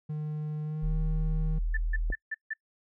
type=tone with pitch glide; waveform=triangle; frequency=152.1 to 157.46 Hz; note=D#3 to D#3; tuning=-39 to +21 cents; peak=-29 dBFS; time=0.09-1.59 s; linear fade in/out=10 ms; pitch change=+60 cents; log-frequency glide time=0.63-0.95 s
type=tone; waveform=sine; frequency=40 Hz; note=D#1; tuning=49 cents sharp; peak=-26 dBFS; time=0.82-2.14 s; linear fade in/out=20 ms
type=tone bursts; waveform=sine; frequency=1763 Hz; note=A6; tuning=3 cents sharp; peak=-30 dBFS; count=5; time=1.74-2.535 s; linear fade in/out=5 ms; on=31 ms; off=160 ms
type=click; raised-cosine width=2 ms; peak=-25 dBFS; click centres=2.102 s
effects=noise-tail reverb RT60 0.1 s tail -25 dB re dry